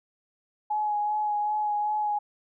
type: tone with vibrato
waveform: sine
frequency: 840 Hz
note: G#5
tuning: 19 cents sharp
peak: -24 dBFS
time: 0.7-2.19 s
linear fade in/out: 10 ms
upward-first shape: sine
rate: 2.6 Hz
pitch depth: 19 cents each way
effects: none